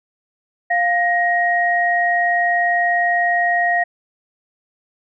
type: tone pair together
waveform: sine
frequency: 700.6 / 1880 Hz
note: F5 / A#6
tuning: +5 / +14 cents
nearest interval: octave + perfect fourth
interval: 1709 cents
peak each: -17 / -17 dBFS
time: 0.7-3.84 s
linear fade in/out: 10 ms
effects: none